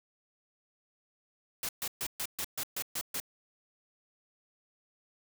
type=noise bursts; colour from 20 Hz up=white; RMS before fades=-35 dBFS; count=9; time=1.63-3.201 s; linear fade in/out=2 ms; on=59 ms; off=130 ms; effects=none